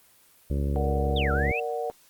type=harmonic tone; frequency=70.3 Hz; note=C#2; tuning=25 cents sharp; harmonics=1 / 2 / 3 / 4 / 5 / 6 / 7 / 8; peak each=-25 / -31 / -35 / -37 / -39 / -41 / -42 / -43 dBFS; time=0.5-1.52 s; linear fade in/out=5 ms
type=chord; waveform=sine; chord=Bb augmented; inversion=none; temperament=equal; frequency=466.2 / 587.3 / 740 Hz; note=Bb4 / D5 / F#5; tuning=0 / 0 / 0 cents; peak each=-30 / -34 / -32 dBFS; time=0.76-1.9 s; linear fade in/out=0 ms
type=exponential two-way sweep; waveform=sine; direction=down then up; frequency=3799 to 1318.5 to 2737 Hz; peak=-28 dBFS; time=1.16-1.6 s; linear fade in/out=5 ms; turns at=1.32 s
effects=white hiss -58 dBFS RMS until 2.09 s + Opus 24 kbps